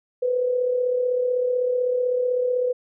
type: tone with amplitude modulation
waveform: sine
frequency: 498.4 Hz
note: B4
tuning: 16 cents sharp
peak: -17 dBFS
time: 0.22-2.73 s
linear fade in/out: 10 ms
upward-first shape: sine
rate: 35.9 Hz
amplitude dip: 50%
effects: none